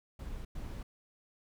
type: noise bursts at uneven times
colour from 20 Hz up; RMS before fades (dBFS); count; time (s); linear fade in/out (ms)
brown; -41; 2; 0.19-0.45 / 0.55-0.83; 5
effects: none